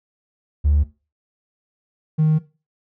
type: tone pair in turn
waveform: triangle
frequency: 73.42 / 155.57 Hz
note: D2 / D#3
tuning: 0 / 0 cents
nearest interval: octave + minor second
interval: 1300 cents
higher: second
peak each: -10 dBFS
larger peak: neither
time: 0.64-0.84 / 2.18-2.39 s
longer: second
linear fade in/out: 20 ms
effects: noise-tail reverb RT60 0.3 s tail -19 dB re dry + tanh soft clip ceiling -9 dBFS